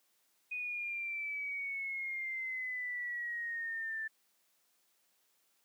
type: exponential sweep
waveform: sine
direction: down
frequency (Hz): 2489 to 1763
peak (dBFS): -36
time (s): 0.51-4.08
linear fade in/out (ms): 10
effects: white hiss -74 dBFS RMS until 5.64 s + high-pass 200 Hz 12 dB/octave